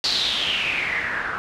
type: noise with low-pass filter sweep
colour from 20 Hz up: white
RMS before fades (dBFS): -24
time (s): 0.04-1.38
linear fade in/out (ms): 0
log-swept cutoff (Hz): 4500 to 1400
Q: 6.8
effects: none